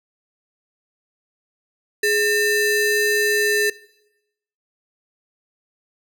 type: ring-modulated tone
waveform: square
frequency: 1108.7 Hz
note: C#6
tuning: in tune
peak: -14 dBFS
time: 2.03-3.7 s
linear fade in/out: 5 ms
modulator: 691 Hz
effects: noise-tail reverb RT60 0.9 s tail -21 dB re dry